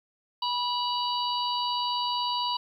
harmonic tone with a mistuned harmonic, 978 Hz, B5, 17 cents flat, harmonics 1 / 3 / 4 / 5, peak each -28 / -33 / -34 / -35 dBFS, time 0.42-2.57 s, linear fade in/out 5 ms, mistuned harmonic 5, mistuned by -99 cents, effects 10-bit

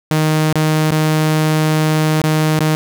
sawtooth tone with dropouts, 155.56 Hz, D#3, in tune, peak -8 dBFS, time 0.11-2.75 s, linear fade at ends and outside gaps 0 ms, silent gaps 0.527-0.556 / 0.908-0.918 / 2.216-2.239 / 2.592-2.606 s, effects none

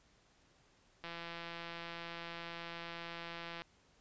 click train, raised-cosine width 0.3 ms, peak -29 dBFS, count 437, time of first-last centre 1.04-3.62 s, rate 169 Hz, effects pink hiss -69 dBFS RMS until 4 s + resampled to 16000 Hz

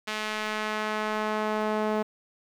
sawtooth tone with band-pass filter sweep, 214.4 Hz, A3, 45 cents flat, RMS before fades -29 dBFS, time 0.07-2.03 s, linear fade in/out 10 ms, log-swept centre 2600 to 620 Hz, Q 0.83, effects 9-bit

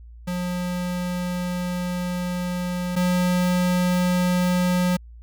square tone pair in turn, 178.8 / 179.8 Hz, F3 / F#3, +41 / -49 cents, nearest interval unison, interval 10 cents, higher second, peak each -25 / -19 dBFS, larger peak second, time 0.27-2.96 / 2.96-4.97 s, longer first, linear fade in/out 10 ms, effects added 58 Hz sine -40 dBFS peak until 5.22 s

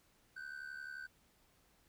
triangle ring-modulated tone, 1523 Hz, F#6, 50 cents sharp, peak -40 dBFS, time 0.36-1.07 s, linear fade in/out 10 ms, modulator 35.7 Hz, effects pink hiss -71 dBFS RMS until 1.88 s

